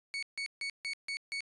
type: tone bursts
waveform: 30% pulse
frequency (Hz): 2227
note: C#7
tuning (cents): +7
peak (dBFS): -32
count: 6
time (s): 0.14-1.406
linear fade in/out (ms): 0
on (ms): 86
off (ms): 150
effects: resampled to 22050 Hz